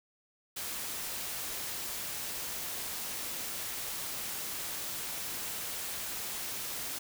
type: noise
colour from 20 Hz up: white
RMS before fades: -38 dBFS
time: 0.56-6.99 s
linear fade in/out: 10 ms
effects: none